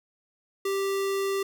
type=tone; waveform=square; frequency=392 Hz; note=G4; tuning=in tune; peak=-26 dBFS; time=0.65-1.43 s; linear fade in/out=5 ms; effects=none